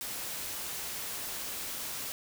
white noise, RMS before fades -38 dBFS, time 0.01-2.12 s, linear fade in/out 0 ms, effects none

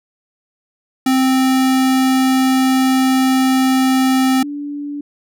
square / sine tone pair in turn, 261.6 / 289.3 Hz, C4 / D4, 0 / -26 cents, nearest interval major second, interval 174 cents, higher second, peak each -12 / -22 dBFS, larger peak first, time 1.06-4.43 / 4.43-5.01 s, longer first, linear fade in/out 5 ms, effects none

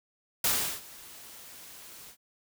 white noise with ADSR envelope, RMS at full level -25 dBFS, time 0.44-2.17 s, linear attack 4 ms, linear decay 360 ms, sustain -23 dB, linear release 85 ms, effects none

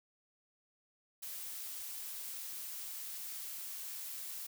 blue noise, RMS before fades -44 dBFS, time 1.22-4.47 s, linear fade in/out 10 ms, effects none

